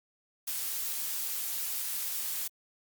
blue noise, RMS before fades -34 dBFS, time 0.47-2.48 s, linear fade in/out 10 ms, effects Opus 48 kbps

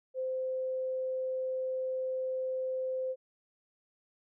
sine tone, 518 Hz, C5, 17 cents flat, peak -31 dBFS, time 0.14-3.16 s, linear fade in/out 50 ms, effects none

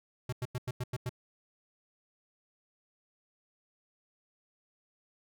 square tone bursts, 124.6 Hz, B2, 16 cents sharp, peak -33 dBFS, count 7, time 0.29-1.094 s, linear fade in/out 5 ms, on 36 ms, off 92 ms, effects none

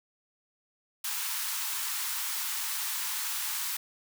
white high-pass noise, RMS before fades -33 dBFS, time 1.04-3.77 s, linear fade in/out 5 ms, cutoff 830 Hz, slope 96 dB/octave, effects none

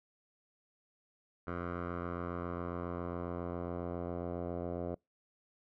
10% pulse tone with low-pass filter sweep, 87.31 Hz, F2, in tune, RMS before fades -39 dBFS, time 1.47-4.95 s, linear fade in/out 5 ms, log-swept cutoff 1400 to 680 Hz, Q 2.4, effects noise-tail reverb RT60 0.2 s tail -26 dB re dry

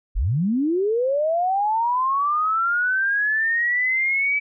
sine linear sweep, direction up, 30.87 to 2306 Hz, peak -18 dBFS, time 0.15-4.4 s, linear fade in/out 20 ms, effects none

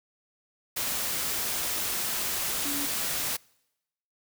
sine tone in noise, 284.7 Hz, C#4, 46 cents sharp, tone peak -34 dBFS, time 2.65-2.86 s, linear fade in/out 10 ms, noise white, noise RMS -30 dBFS, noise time 0.76-3.37 s, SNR -7 dB, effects noise-tail reverb RT60 0.9 s tail -26 dB re dry

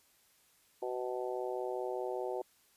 harmonic tone, 125 Hz, B2, 21 cents sharp, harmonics 3 / 4 / 5 / 6 / 7, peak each -38 / -40 / -42 / -44 / -45 dBFS, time 0.82-2.42 s, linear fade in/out 5 ms, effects white hiss -68 dBFS RMS until 2.76 s + resampled to 32000 Hz

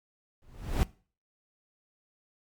brown noise with exponential growth, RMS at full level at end -21 dBFS, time 0.42-0.83 s, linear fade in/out 0 ms, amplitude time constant 88 ms, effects noise-tail reverb RT60 0.4 s tail -21 dB re dry + MP3 96 kbps

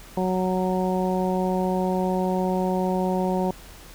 harmonic tone, 185 Hz, F#3, in tune, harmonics 1 / 2 / 3 / 4 / 5, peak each -24 / -27 / -29 / -30 / -31 dBFS, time 0.17-3.51 s, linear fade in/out 2 ms, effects added 42 Hz sine -46 dBFS peak until 3.94 s + pink hiss -46 dBFS RMS until 3.94 s

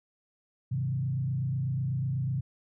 sine tone with frequency modulation, 131.6 Hz, C3, 10 cents sharp, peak -27 dBFS, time 0.71-2.41 s, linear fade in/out 10 ms, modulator 28.1 Hz, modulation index 0.82, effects none

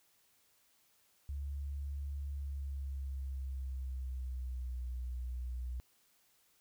sine tone with pitch glide, 70.5 to 61.73 Hz, C#2 to B1, +30 to 0 cents, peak -37 dBFS, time 1.29-5.8 s, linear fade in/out 0 ms, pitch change -230 cents, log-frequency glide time 2.27-4.87 s, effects white hiss -71 dBFS RMS until 6.6 s

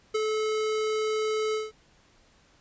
square tone with ADSR envelope, 432.9 Hz, A4, 28 cents flat, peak -23 dBFS, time 0.14-1.72 s, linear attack 12 ms, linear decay 19 ms, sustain -3 dB, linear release 180 ms, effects pink hiss -61 dBFS RMS until 2.6 s + resampled to 16000 Hz

